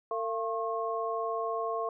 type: tone cluster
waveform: sine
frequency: 452.9 / 683 / 1083 Hz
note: A#4 / F5 / C#6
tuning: -50 / -39 / -41 cents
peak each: -34 / -34 / -34 dBFS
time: 0.11-1.89 s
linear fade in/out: 2 ms
effects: none